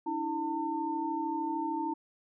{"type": "tone cluster", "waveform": "sine", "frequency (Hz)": [290.7, 323.9, 901], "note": ["D4", "E4", "A5"], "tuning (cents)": [-18, -30, 41], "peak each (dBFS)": [-38, -34, -33], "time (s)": [0.06, 1.94], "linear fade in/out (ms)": 10, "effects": []}